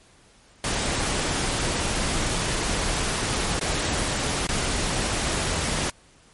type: noise with dropouts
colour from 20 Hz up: pink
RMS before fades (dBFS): -25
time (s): 0.64-5.9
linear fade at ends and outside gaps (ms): 2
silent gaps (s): 3.594-3.611 / 4.469-4.489
effects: pink hiss -55 dBFS RMS until 6.33 s + MP3 48 kbps